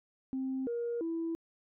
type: tone with pitch steps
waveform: sine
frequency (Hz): 263.4 / 472.4 / 330.2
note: C4 / A#4 / E4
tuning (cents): +12 / +23 / +3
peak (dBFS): -31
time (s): 0.33-1.35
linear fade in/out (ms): 0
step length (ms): 340
effects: tanh soft clip ceiling -28 dBFS